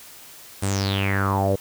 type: tone with low-pass filter sweep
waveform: sawtooth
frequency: 98.1 Hz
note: G2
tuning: 2 cents sharp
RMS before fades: -22 dBFS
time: 0.62-1.56 s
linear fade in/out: 10 ms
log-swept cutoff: 9400 to 490 Hz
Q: 7.9
effects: white hiss -44 dBFS RMS until 1.6 s